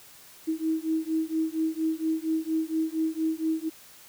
sine beating tone pair, 317.4 / 321.7 Hz, D#4 / E4, +35 / -42 cents, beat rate 4.3 Hz, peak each -28 dBFS, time 0.47-3.7 s, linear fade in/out 20 ms, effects white hiss -51 dBFS RMS until 4.08 s

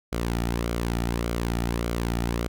sawtooth tone with flanger, 58.27 Hz, A#1, in tune, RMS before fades -27 dBFS, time 0.12-2.48 s, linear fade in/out 10 ms, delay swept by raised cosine 1.1 to 1.92 ms, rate 1.7 Hz, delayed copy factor -0.5, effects none

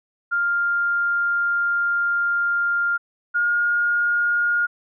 sine tone pair in turn, 1400 / 1423.6 Hz, F6 / F6, +4 / +33 cents, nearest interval unison, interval 29 cents, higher second, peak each -18 / -17 dBFS, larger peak second, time 0.31-2.98 / 3.34-4.67 s, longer first, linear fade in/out 20 ms, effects none

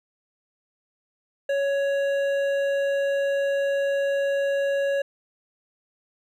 triangle tone with hard clipping, 557 Hz, C#5, 8 cents sharp, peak -23 dBFS, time 1.49-5.02 s, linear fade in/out 5 ms, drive 13 dB, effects none

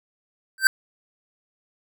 square tone with exponential growth, 1557 Hz, G6, 12 cents flat, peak -8 dBFS, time 0.58-0.67 s, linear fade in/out 1 ms, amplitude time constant 19 ms, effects none

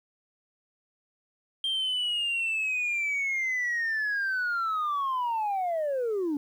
sine linear sweep, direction down, 3190 to 277.2 Hz, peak -24 dBFS, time 1.64-6.37 s, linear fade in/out 2 ms, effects tanh soft clip ceiling -24 dBFS + 10-bit

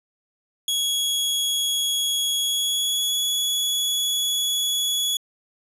sawtooth tone with pitch glide, 3338 to 3383 Hz, G#7 to G#7, +8 to +31 cents, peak -18 dBFS, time 0.68-5.17 s, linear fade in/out 2 ms, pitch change +23 cents, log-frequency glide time 2.38-3.2 s, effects resampled to 32000 Hz + 10-bit

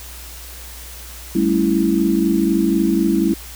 sine chord, A dominant seventh, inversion third, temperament equal, 196 / 220 / 277.2 / 329.6 Hz, G3 / A3 / C#4 / E4, 0 / 0 / 0 / 0 cents, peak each -19 / -21 / -21 / -17 dBFS, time 1.35-3.34 s, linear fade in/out 5 ms, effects added 60 Hz sine -36 dBFS peak until 3.55 s + white hiss -37 dBFS RMS until 3.55 s

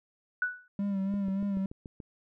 sine tone with exponential decay, 1480 Hz, F#6, in tune, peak -23 dBFS, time 0.42-0.68 s, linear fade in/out 2 ms, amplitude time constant 55 ms
triangle tone with vibrato, 196.9 Hz, G3, 8 cents sharp, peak -26 dBFS, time 0.79-1.66 s, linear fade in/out 2 ms, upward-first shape sine, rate 3.4 Hz, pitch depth 45 cents each way
click train, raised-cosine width 3 ms, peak -30 dBFS, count 7, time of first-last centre 1.14-2.002 s, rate 6.96 Hz
effects none

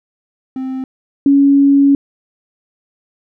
triangle / sine tone pair in turn, 261.7 / 279.4 Hz, C4 / C#4, 0 / +14 cents, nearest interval minor second, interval 114 cents, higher second, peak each -17 / -6 dBFS, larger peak second, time 0.56-0.84 / 1.26-1.95 s, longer second, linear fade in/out 2 ms, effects none

